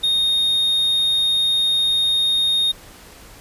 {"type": "tone", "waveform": "triangle", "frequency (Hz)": 3700, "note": "A#7", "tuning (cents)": -14, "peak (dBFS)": -14, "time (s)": [0.03, 2.72], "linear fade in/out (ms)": 10, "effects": ["pink hiss -43 dBFS RMS until 3.4 s", "resampled to 32000 Hz"]}